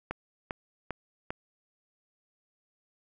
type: click train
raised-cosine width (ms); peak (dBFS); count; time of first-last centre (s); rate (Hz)
0.5; -18; 4; 0.11-1.305; 2.51
effects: none